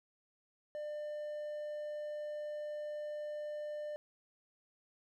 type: tone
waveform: triangle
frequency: 598 Hz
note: D5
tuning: 31 cents sharp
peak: -37 dBFS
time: 0.75-3.96 s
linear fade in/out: 0 ms
effects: none